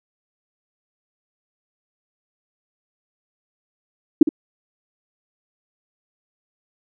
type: tone with echo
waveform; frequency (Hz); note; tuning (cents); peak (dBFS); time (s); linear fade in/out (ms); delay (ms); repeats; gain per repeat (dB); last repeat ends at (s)
sine; 307.8; D#4; -19; -3; 4.21-4.23; 5; 61; 1; -12; 4.291
effects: none